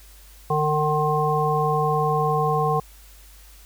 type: harmonic tone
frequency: 151.8 Hz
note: D#3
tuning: 42 cents flat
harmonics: 1 / 3 / 5 / 7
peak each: -24 / -24 / -24 / -24 dBFS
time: 0.5-2.8 s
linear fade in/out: 5 ms
effects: added 50 Hz sine -46 dBFS peak until 3.65 s + white hiss -51 dBFS RMS until 3.65 s